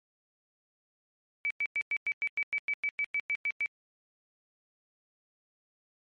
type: tone bursts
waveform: sine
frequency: 2296 Hz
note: D7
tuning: 40 cents flat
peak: -27 dBFS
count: 15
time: 1.45-3.66 s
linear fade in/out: 0 ms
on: 54 ms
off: 100 ms
effects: MP3 48 kbps